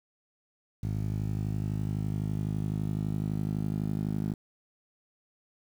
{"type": "tone with band-pass filter sweep", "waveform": "10% pulse", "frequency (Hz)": 51.91, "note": "G#1", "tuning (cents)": 0, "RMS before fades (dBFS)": -31, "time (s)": [0.83, 4.34], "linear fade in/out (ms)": 5, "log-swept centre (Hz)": [110, 180], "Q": 1.6, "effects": ["9-bit"]}